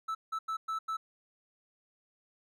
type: tone bursts at uneven times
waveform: triangle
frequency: 1313 Hz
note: E6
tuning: 7 cents flat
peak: -30 dBFS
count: 5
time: 0.08-0.15 / 0.32-0.39 / 0.48-0.57 / 0.68-0.79 / 0.88-0.97 s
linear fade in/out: 10 ms
effects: none